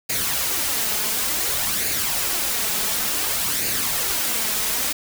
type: noise with flanger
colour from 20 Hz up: white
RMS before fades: -23 dBFS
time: 0.09-4.93 s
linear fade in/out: 10 ms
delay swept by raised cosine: 0.44 to 4.74 ms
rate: 0.56 Hz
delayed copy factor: +0.5
effects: none